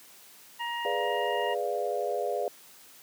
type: harmonic tone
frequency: 944 Hz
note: A#5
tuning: 22 cents sharp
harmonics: 1 / 2 / 3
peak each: -33 / -36 / -38 dBFS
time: 0.59-1.55 s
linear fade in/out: 20 ms
type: chord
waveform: sine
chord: G# diminished seventh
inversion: none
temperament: equal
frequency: 415.3 / 493.9 / 587.3 / 698.5 Hz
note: G#4 / B4 / D5 / F5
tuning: 0 / 0 / 0 / 0 cents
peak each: -33 dBFS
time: 0.85-2.48 s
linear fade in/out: 2 ms
effects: white hiss -53 dBFS RMS until 3.02 s + high-pass 150 Hz 12 dB/octave